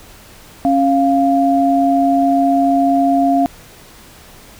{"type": "tone pair together", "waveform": "sine", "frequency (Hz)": [274.4, 696.5], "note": ["C#4", "F5"], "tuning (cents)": [-17, -5], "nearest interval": "octave + major third", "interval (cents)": 1612, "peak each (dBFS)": -13, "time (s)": [0.65, 3.46], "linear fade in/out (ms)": 0, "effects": ["pink hiss -41 dBFS RMS until 4.59 s"]}